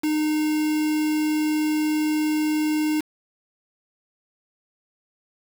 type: tone with quantisation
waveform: triangle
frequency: 306.4 Hz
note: D#4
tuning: 27 cents flat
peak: -18 dBFS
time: 0.03-3.01 s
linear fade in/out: 10 ms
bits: 5
effects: none